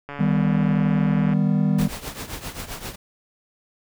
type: click train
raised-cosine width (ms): 0.5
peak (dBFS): -19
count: 179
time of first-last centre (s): 0.09-1.335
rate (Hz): 143
type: chord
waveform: triangle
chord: Eb augmented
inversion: none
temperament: equal with one note detuned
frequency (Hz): 155.56 / 197.02 / 246.9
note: Eb3 / G3 / B3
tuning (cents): 0 / +9 / 0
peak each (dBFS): -19 / -18 / -23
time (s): 0.19-1.88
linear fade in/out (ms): 10
type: noise with tremolo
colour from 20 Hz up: pink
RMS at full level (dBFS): -30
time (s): 1.78-2.96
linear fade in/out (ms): 10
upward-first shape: triangle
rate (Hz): 7.6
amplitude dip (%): 80
effects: none